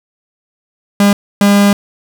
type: tone bursts at uneven times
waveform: 45% pulse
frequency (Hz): 202.1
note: G#3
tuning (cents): -47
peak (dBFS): -6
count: 2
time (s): 1-1.13 / 1.41-1.73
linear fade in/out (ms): 2
effects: none